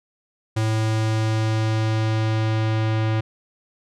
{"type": "tone with low-pass filter sweep", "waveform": "square", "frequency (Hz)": 110, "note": "A2", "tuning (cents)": 0, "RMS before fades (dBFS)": -21, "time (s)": [0.56, 3.21], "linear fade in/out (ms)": 10, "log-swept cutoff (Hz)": [8100, 3200], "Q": 0.94, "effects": []}